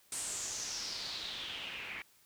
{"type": "noise with low-pass filter sweep", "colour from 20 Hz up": "white", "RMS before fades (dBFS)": -41, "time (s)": [0.12, 2.02], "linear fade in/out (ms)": 2, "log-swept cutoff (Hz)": [8900, 2200], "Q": 4.7, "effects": ["white hiss -66 dBFS RMS until 2.25 s"]}